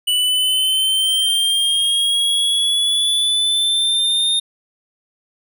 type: linear sweep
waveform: square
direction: up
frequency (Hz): 2960 to 3661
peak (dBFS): -15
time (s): 0.07-4.4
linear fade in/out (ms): 10
effects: none